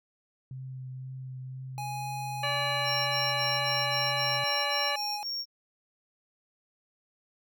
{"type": "tone with vibrato", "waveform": "sine", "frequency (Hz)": 130, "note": "C3", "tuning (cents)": -11, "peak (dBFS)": -37, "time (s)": [0.51, 4.44], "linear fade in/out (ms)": 2, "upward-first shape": "triangle", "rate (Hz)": 2, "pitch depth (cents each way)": 16}
{"type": "tone", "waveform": "square", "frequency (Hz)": 832, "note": "G#5", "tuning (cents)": 3, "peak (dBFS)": -35, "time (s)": [1.78, 5.23], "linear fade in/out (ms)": 0}
{"type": "harmonic tone", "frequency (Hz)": 577, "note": "D5", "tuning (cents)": -31, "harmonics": [1, 2, 3, 4, 5, 7], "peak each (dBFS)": [-35, -35, -35, -35, -35, -35], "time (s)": [2.43, 4.96], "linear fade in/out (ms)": 5}
{"type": "tone bursts", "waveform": "triangle", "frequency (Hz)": 5530, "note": "F8", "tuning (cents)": -18, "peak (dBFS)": -30, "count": 10, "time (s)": [2.84, 5.456], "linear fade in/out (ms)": 50, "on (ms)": 240, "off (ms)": 24}
{"effects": []}